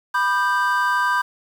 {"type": "chord", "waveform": "triangle", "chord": "G major", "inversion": "first", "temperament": "equal with one note detuned", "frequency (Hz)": [987.8, 1200, 1568], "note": ["B5", "D6", "G6"], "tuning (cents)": [0, 37, 0], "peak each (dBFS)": [-19, -22, -19], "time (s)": [0.14, 1.22], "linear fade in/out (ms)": 10, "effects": ["7-bit"]}